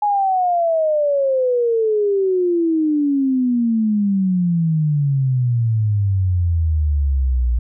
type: exponential sweep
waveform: sine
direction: down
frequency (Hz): 840 to 58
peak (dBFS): -14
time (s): 0.02-7.59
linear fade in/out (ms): 5
effects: none